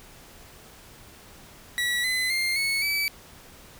30% pulse tone with pitch steps, 1941 / 2025 / 2112 / 2203 / 2298 Hz, B6 / B6 / C7 / C#7 / D7, -31 / +43 / +16 / -11 / -38 cents, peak -21 dBFS, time 1.78-3.08 s, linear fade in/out 0 ms, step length 260 ms, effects pink hiss -49 dBFS RMS until 3.79 s

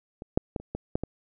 clicks, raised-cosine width 2 ms, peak -25 / -7 / -15 / -29 / -18 / -12 / -17 dBFS, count 7, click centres 0.221 / 0.375 / 0.562 / 0.6 / 0.75 / 0.955 / 1.036 s, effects none

